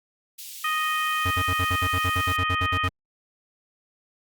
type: high-pass noise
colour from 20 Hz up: white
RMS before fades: -39 dBFS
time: 0.38-2.37 s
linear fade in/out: 10 ms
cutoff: 2700 Hz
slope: 24 dB/octave
type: harmonic tone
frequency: 622.3 Hz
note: D#5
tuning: in tune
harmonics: 2 / 3 / 4 / 5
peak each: -25 / -29 / -31 / -33 dBFS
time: 0.64-2.88 s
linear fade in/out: 5 ms
type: tone bursts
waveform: square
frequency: 91 Hz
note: F#2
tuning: 28 cents flat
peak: -25 dBFS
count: 15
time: 1.25-2.892 s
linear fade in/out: 10 ms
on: 60 ms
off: 53 ms
effects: Opus 48 kbps